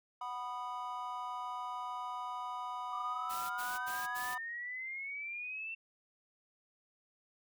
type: chord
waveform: triangle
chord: B major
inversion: second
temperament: just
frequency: 740.8 / 987.8 / 1234.7 Hz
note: F#5 / B5 / D#6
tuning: +2 / 0 / -14 cents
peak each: -43 / -39 / -42 dBFS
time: 0.21-4.38 s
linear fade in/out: 5 ms
type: exponential sweep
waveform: sine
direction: up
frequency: 1174.7 to 2702 Hz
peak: -39 dBFS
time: 2.92-5.75 s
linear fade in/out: 10 ms
type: noise bursts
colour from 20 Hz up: white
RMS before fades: -46 dBFS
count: 4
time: 3.29-4.355 s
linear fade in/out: 20 ms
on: 210 ms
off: 75 ms
effects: none